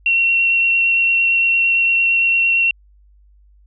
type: tone with vibrato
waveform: sine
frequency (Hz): 2728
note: F7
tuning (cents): -41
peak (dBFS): -12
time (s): 0.06-2.71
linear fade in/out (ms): 2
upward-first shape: triangle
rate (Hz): 8.8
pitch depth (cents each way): 11
effects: added 50 Hz sine -47 dBFS peak until 3.66 s